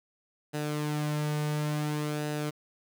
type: tone with flanger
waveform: sawtooth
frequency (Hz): 150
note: D3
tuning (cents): +37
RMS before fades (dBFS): -31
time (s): 0.53-2.51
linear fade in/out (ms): 20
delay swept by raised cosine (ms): 0.89 to 2.99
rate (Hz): 0.57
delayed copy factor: -0.5
effects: 10-bit